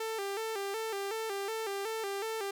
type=tone with vibrato; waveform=sawtooth; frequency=420 Hz; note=G#4; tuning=19 cents sharp; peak=-30 dBFS; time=0-2.51 s; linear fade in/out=5 ms; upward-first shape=square; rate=2.7 Hz; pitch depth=100 cents each way; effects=none